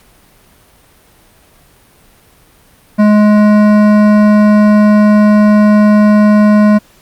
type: tone with hard clipping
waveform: sine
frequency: 210 Hz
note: G#3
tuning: 19 cents sharp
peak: -6 dBFS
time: 2.98-6.79 s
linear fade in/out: 20 ms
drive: 14 dB
effects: pink hiss -46 dBFS RMS until 7.01 s + Opus 48 kbps